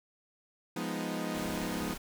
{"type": "chord", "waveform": "sawtooth", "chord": "F half-diminished seventh", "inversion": "none", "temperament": "equal", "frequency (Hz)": [174.61, 207.7, 246.9, 311.1], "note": ["F3", "Ab3", "Cb4", "Eb4"], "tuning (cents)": [0, 0, 0, 0], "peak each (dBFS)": -35, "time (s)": [0.76, 1.94], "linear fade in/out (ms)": 5}
{"type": "noise", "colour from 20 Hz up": "pink", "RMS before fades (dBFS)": -43, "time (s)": [1.34, 1.98], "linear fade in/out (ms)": 10}
{"effects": []}